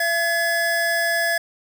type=tone pair together; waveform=square; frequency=676 / 1700 Hz; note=E5 / G#6; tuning=+43 / +40 cents; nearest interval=octave + major third; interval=1597 cents; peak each=-24 / -21 dBFS; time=0-1.38 s; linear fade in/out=5 ms; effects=7-bit